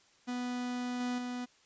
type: tone with level steps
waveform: 45% pulse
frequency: 246.9 Hz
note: B3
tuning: in tune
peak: -34 / -32 / -36 dBFS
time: 0.27-1.46 s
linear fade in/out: 20 ms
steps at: 1 / 1.18 s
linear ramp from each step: 5 ms
effects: white hiss -65 dBFS RMS until 1.65 s + resampled to 16000 Hz